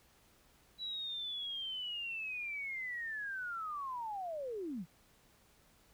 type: linear sweep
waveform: sine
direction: down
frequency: 3951 to 148 Hz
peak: -38 dBFS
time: 0.78-4.86 s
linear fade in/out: 50 ms
effects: pink hiss -67 dBFS RMS until 5.93 s